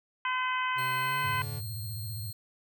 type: harmonic tone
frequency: 510 Hz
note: C5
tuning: 44 cents flat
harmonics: 2 / 3 / 4 / 5 / 6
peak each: -30 / -34 / -36 / -38 / -40 dBFS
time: 0.25-1.42 s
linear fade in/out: 2 ms
type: tone with pitch glide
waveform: 45% pulse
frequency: 130.81 to 143.48 Hz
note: C3 to D3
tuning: 0 to -40 cents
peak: -39 dBFS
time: 0.75-1.62 s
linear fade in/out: 50 ms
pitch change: +160 cents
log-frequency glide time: 0.98-1.22 s
type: tone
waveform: 5% pulse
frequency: 4222 Hz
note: C8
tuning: 15 cents sharp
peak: -34 dBFS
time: 0.78-2.33 s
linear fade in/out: 5 ms
type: tone with vibrato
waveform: sine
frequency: 106.8 Hz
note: G#2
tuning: 49 cents sharp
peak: -35 dBFS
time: 1.23-2.32 s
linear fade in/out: 20 ms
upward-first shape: square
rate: 15 Hz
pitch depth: 150 cents each way
effects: none